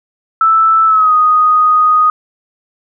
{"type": "tone with pitch glide", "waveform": "sine", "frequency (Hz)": [1318.5, 1244.5], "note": ["E6", "D#6"], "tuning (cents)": [0, 0], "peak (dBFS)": -6, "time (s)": [0.41, 2.1], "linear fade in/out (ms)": 2, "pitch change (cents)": -100, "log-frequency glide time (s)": [0.86, 1.13], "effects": []}